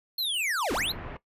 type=linear two-way sweep; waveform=square; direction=down then up; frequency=4291 to 230.7 to 4291 Hz; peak=-27 dBFS; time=0.18-0.92 s; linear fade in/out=5 ms; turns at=0.73 s
type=low-pass noise; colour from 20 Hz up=pink; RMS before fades=-39 dBFS; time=0.7-1.17 s; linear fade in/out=5 ms; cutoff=2300 Hz; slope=24 dB/octave
effects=noise-tail reverb RT60 0.1 s tail -17 dB re dry + resampled to 32000 Hz